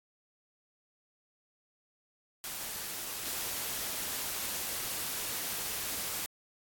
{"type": "noise with level steps", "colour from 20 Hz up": "white", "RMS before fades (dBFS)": [-39, -36], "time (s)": [2.44, 6.26], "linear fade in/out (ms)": 0, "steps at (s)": 3.25, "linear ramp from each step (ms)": 10, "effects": ["AAC 64 kbps"]}